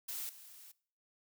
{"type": "noise with level steps", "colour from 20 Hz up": "blue", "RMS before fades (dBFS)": [-41, -55], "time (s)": [0.08, 0.72], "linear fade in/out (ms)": 10, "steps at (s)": 0.29, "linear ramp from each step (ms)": 2, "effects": ["noise-tail reverb RT60 0.5 s tail -21 dB re dry"]}